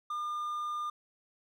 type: tone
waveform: triangle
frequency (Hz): 1206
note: D6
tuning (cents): +46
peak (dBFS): -31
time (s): 0.1-0.9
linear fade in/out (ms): 5
effects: none